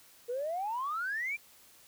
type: exponential sweep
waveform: sine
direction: up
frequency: 466.2 to 2422 Hz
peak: -31 dBFS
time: 0.28-1.37 s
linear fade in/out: 20 ms
effects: tanh soft clip ceiling -27 dBFS + white hiss -59 dBFS RMS until 1.87 s